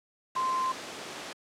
sine tone in noise, 1041 Hz, C6, 9 cents flat, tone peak -26 dBFS, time 0.36-0.72 s, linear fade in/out 5 ms, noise pink, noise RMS -38 dBFS, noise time 0.35-1.33 s, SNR +9 dB, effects high-pass 300 Hz 12 dB/octave + low-pass 7000 Hz 12 dB/octave

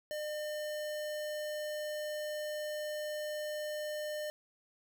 square tone, 604 Hz, D5, 48 cents sharp, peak -37 dBFS, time 0.11-4.3 s, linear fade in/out 0 ms, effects none

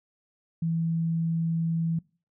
sine tone, 164.81 Hz, E3, in tune, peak -24 dBFS, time 0.62-1.99 s, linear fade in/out 5 ms, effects noise-tail reverb RT60 0.4 s tail -24 dB re dry

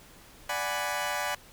20% pulse chord, G# half-diminished seventh, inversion second, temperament equal, 587.3 / 740 / 830.6 / 987.8 Hz, D5 / F#5 / G#5 / B5, 0 / 0 / 0 / 0 cents, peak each -30 dBFS, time 0.49-1.35 s, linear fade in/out 5 ms, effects pink hiss -53 dBFS RMS until 1.52 s

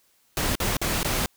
pink noise with dropouts, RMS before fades -25 dBFS, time 0.37-1.26 s, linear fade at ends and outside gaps 1 ms, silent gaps 0.554-0.601 / 0.769-0.815 / 1.031-1.046 s, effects white hiss -64 dBFS RMS until 1.36 s

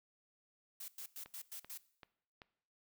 blue noise bursts, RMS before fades -47 dBFS, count 6, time 0.8-1.777 s, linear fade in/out 5 ms, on 82 ms, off 97 ms
click train, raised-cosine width 0.3 ms, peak -36 dBFS, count 4, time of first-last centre 1.26-2.418 s, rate 2.59 Hz
effects noise-tail reverb RT60 0.7 s tail -19 dB re dry

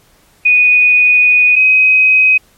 sine tone pair in turn, 2478 / 2523 Hz, D#7 / D#7, -8 / +23 cents, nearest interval unison, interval 31 cents, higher second, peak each -5 dBFS, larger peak neither, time 0.45-1.56 / 1.56-2.38 s, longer first, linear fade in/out 10 ms, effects pink hiss -50 dBFS RMS until 2.57 s + MP3 64 kbps

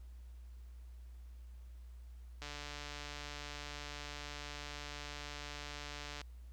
click train, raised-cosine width 0.2 ms, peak -28 dBFS, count 555, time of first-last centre 2.42-6.215 s, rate 146 Hz, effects added 60 Hz sine -49 dBFS peak until 6.52 s + pink hiss -72 dBFS RMS until 6.52 s

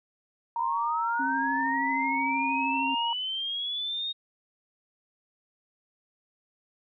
sine tone, 932.3 Hz, A#5, in tune, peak -27 dBFS, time 0.56-3.13 s, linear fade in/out 2 ms
sine linear sweep, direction up, 979 to 3733 Hz, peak -29 dBFS, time 0.58-4.13 s, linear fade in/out 20 ms
sine tone with vibrato, 269.8 Hz, C#4, 47 cents flat, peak -31 dBFS, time 1.19-2.95 s, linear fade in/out 10 ms, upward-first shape triangle, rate 13 Hz, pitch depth 27 cents each way
effects none

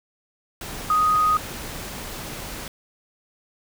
sine tone in noise, 1247 Hz, D#6, 3 cents sharp, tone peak -16 dBFS, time 0.9-1.37 s, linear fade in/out 2 ms, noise pink, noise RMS -34 dBFS, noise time 0.61-2.68 s, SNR +15 dB, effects none

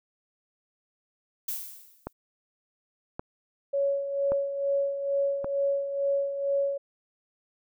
violet noise with exponential decay, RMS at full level -30 dBFS, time 1.48-2.13 s, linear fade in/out 5 ms, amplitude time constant 140 ms
click train, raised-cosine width 1 ms, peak -19 dBFS, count 4, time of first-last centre 2.07-5.445 s, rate 0.889 Hz
sine tone with tremolo, 558 Hz, C#5, 11 cents sharp, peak -22 dBFS, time 3.73-6.78 s, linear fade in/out 10 ms, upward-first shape sine, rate 2.2 Hz, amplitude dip 60%
effects none

